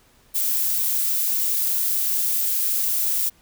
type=noise; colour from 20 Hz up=violet; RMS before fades=-22 dBFS; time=0.34-3.3 s; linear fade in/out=20 ms; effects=pink hiss -57 dBFS RMS until 3.41 s